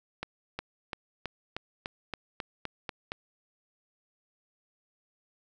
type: accelerating click train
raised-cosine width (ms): 0.3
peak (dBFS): -18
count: 11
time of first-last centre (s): 0.23-3.119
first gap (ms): 360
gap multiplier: 0.95
effects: none